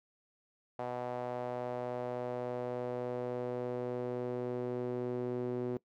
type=tone with band-pass filter sweep; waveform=sawtooth; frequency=123.5 Hz; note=B2; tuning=in tune; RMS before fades=-37 dBFS; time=0.79-5.77 s; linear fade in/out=0 ms; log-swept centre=690 to 360 Hz; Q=2.7; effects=noise-tail reverb RT60 0.1 s tail -21 dB re dry